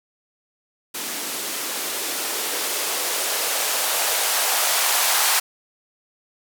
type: noise with band-pass filter sweep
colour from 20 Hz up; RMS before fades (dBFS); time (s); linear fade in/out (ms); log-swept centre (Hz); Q
violet; -23; 0.94-5.4; 10; 250 to 850; 1.7
effects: none